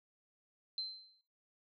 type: tone with exponential decay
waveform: sine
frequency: 4100 Hz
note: C8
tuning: 36 cents flat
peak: -34 dBFS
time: 0.78-1.21 s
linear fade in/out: 1 ms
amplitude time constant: 92 ms
effects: noise-tail reverb RT60 0.4 s tail -20 dB re dry